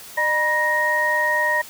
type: tone cluster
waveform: sine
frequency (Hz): 606 / 964 / 1868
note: D#5 / B5 / A#6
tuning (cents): -46 / -42 / +3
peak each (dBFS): -25 / -23 / -19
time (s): 0.17-1.62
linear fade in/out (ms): 10
effects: white hiss -40 dBFS RMS until 1.69 s